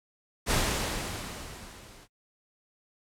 pink noise with level ramp, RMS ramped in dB -24 to -53 dBFS, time 0.46-2.08 s, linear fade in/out 50 ms, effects noise-tail reverb RT60 0.1 s tail -23 dB re dry + low-pass 11000 Hz 12 dB/octave

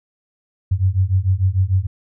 sine beating tone pair, 91.2 / 97.9 Hz, F#2 / G2, -24 / -2 cents, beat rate 6.7 Hz, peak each -17 dBFS, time 0.71-1.87 s, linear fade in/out 10 ms, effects none

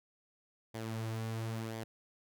sawtooth tone with flanger, 112.2 Hz, A2, 34 cents sharp, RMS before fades -39 dBFS, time 0.74-1.84 s, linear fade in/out 10 ms, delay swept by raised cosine 0.73 to 5.83 ms, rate 0.97 Hz, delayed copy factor -0.5, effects none

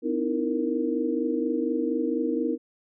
sine tone cluster, 254.2 / 304.8 / 329 / 465.6 Hz, C4 / D#4 / E4 / A#4, -50 / -36 / -3 / -2 cents, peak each -29 dBFS, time 0.02-2.58 s, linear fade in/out 50 ms, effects none

